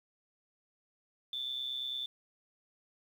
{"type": "tone with amplitude modulation", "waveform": "sine", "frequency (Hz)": 3520, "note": "A7", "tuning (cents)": 0, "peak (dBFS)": -32, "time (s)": [1.33, 2.06], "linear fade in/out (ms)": 2, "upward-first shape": "sine", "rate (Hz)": 129, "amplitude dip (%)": 65, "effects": ["10-bit"]}